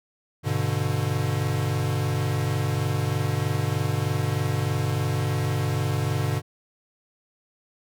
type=chord; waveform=square; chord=G major; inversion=none; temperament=equal with one note detuned; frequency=100.41 / 123.47 / 146.83 Hz; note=G2 / B2 / D3; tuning=+42 / 0 / 0 cents; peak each=-28 dBFS; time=0.43-6.42 s; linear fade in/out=50 ms; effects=none